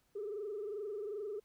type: tone with frequency modulation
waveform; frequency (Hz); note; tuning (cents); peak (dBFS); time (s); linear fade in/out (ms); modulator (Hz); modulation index
sine; 415.3; G#4; 0; -37; 0.15-1.4; 10; 22.6; 1.1
effects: tanh soft clip ceiling -34 dBFS + pink hiss -75 dBFS RMS until 1.44 s